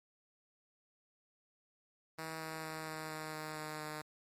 5% pulse tone with pitch steps, 160 / 158.99 / 157.98 / 156.98 / 155.98 / 155 / 154.02 / 153.04 Hz, D#3 / D#3 / D#3 / D#3 / D#3 / D#3 / D#3 / D#3, +49 / +38 / +27 / +16 / +5 / -6 / -17 / -28 cents, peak -30 dBFS, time 2.18-4.02 s, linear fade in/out 10 ms, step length 230 ms, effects MP3 64 kbps

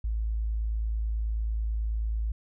sine tone, 54.6 Hz, A1, 13 cents flat, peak -26 dBFS, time 0.04-2.32 s, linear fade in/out 5 ms, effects none

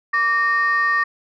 sine tone pair together, 1162 / 1841.8 Hz, D6 / A#6, -19 / -21 cents, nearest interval minor sixth, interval 798 cents, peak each -18 / -16 dBFS, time 0.13-1.04 s, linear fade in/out 10 ms, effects tanh soft clip ceiling -11 dBFS

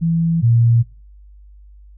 sine tone pair in turn, 165.9 / 116.87 Hz, E3 / A#2, +11 / +5 cents, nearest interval tritone, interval 606 cents, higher first, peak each -14 / -10 dBFS, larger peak second, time 0.01-0.42 / 0.42-0.83 s, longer neither, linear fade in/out 20 ms, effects noise-tail reverb RT60 0.3 s tail -19 dB re dry + added 50 Hz sine -40 dBFS peak until 1.97 s

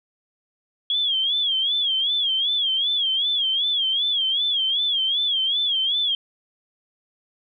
sine tone with vibrato, 3300 Hz, G#7, 12 cents flat, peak -19 dBFS, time 0.9-6.15 s, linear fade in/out 2 ms, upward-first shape sine, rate 2.6 Hz, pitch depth 120 cents each way, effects none

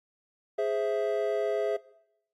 triangle chord, Ab augmented, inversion none, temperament equal, 415.3 / 523.3 / 659.3 Hz, Ab4 / C5 / E5, 0 / 0 / 0 cents, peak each -27 / -31 / -27 dBFS, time 0.58-1.77 s, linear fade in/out 10 ms, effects noise-tail reverb RT60 0.8 s tail -21 dB re dry + AAC 64 kbps

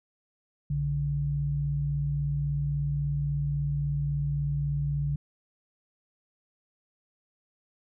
sine tone pair together, 60.26 / 143.9 Hz, B1 / D3, -42 / -35 cents, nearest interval octave + minor third, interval 1507 cents, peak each -34 / -26 dBFS, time 0.7-5.16 s, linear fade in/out 5 ms, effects none

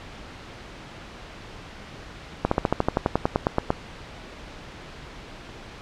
slowing click train, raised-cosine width 1 ms, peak -5 dBFS, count 15, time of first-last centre 2.45-3.704 s, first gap 64 ms, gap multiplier 1.05, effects pink hiss -41 dBFS RMS until 5.81 s + low-pass 4000 Hz 12 dB/octave

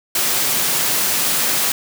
white high-pass noise, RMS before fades -18 dBFS, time 0.15-1.72 s, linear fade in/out 2 ms, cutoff 110 Hz, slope 96 dB/octave, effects none

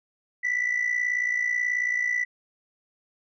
sine tone with amplitude modulation, 1975.5 Hz, B6, in tune, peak -18 dBFS, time 0.43-2.25 s, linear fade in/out 20 ms, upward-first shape sine, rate 58.4 Hz, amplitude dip 75%, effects tanh soft clip ceiling -19 dBFS

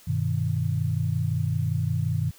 sine chord, G augmented, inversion none, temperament equal, 98 / 123.47 / 155.56 Hz, G2 / B2 / D#3, 0 / 0 / 0 cents, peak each -27 dBFS, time 0.07-2.31 s, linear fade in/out 10 ms, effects white hiss -53 dBFS RMS until 2.38 s

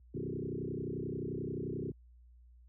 sine tone with frequency modulation, 259.4 Hz, C4, 15 cents flat, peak -35 dBFS, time 0.14-1.92 s, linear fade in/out 10 ms, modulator 31.4 Hz, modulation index 5, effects added 60 Hz sine -53 dBFS peak until 2.68 s + high-pass 60 Hz 12 dB/octave

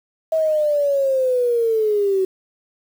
sine linear sweep, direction down, 646 to 374 Hz, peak -15 dBFS, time 0.32-2.25 s, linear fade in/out 5 ms, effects 7-bit

